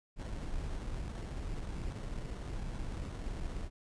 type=noise with sample-and-hold; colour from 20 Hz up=brown; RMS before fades=-39 dBFS; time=0.16-3.7 s; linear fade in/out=50 ms; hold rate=2450 Hz; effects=resampled to 22050 Hz